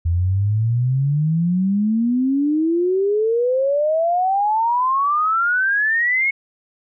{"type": "exponential sweep", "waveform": "sine", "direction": "up", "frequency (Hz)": [82.41, 2199], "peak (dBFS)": -15, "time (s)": [0.05, 6.31], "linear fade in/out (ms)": 10, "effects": []}